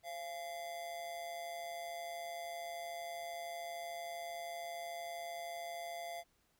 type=tone with amplitude modulation; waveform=square; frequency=685 Hz; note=F5; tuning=34 cents flat; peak=-40 dBFS; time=0.03-6.24 s; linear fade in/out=50 ms; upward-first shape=sine; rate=153 Hz; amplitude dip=60%; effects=pink hiss -75 dBFS RMS until 6.59 s